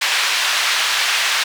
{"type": "band-pass noise", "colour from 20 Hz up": "white", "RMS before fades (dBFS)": -18, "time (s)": [0.01, 1.44], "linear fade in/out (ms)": 10, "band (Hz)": [1200, 3600], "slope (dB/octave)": 12, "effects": []}